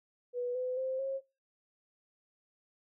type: tone with pitch steps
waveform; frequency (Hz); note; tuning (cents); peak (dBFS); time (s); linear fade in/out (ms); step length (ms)
sine; 490.2 / 506 / 522.4 / 539.2; B4 / B4 / C5 / C#5; -13 / +42 / -3 / -48; -32; 0.33-1.21; 50; 220
effects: noise-tail reverb RT60 0.3 s tail -25 dB re dry